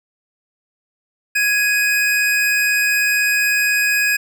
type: tone pair together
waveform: square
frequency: 1663 / 2507 Hz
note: G#6 / D#7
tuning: +2 / +12 cents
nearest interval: perfect fifth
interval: 710 cents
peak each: -18 dBFS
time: 1.35-4.17 s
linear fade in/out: 10 ms
effects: none